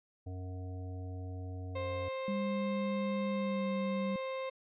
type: harmonic tone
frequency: 92 Hz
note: F#2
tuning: 9 cents flat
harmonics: 1 / 3 / 5 / 7 / 8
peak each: -39 / -49 / -53 / -56 / -57 dBFS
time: 0.26-2.09 s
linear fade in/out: 10 ms
type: tone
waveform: 35% pulse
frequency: 527 Hz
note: C5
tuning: 12 cents sharp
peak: -34 dBFS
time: 1.75-4.5 s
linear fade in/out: 10 ms
type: tone with pitch glide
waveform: sine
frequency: 200 to 194.98 Hz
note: G3 to G3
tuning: +35 to -9 cents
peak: -33 dBFS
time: 2.28-4.16 s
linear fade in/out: 2 ms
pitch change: -44 cents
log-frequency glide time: 3.31-3.67 s
effects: resampled to 8000 Hz